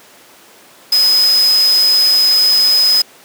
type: tone in noise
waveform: sine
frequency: 5050 Hz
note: D#8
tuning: 25 cents sharp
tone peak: -8 dBFS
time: 0.92-3.02 s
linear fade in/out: 5 ms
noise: white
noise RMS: -23 dBFS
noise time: 0.92-3.02 s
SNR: +12 dB
effects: pink hiss -42 dBFS RMS until 3.24 s + high-pass 300 Hz 12 dB/octave